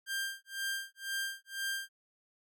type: tone with tremolo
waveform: sawtooth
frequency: 1589 Hz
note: G6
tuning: 23 cents sharp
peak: -29 dBFS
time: 0.06-1.89 s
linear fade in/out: 50 ms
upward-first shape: sine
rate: 2 Hz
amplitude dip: 100%
effects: none